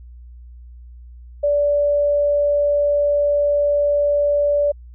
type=tone; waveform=sine; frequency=580 Hz; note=D5; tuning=22 cents flat; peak=-14 dBFS; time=1.43-4.72 s; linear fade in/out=10 ms; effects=added 60 Hz sine -37 dBFS peak until 4.94 s